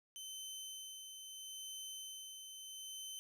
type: tone with tremolo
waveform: 20% pulse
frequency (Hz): 3070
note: G7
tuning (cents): -37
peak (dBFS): -40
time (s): 0.16-3.19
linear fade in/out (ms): 0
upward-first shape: sine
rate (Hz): 0.76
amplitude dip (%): 40
effects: none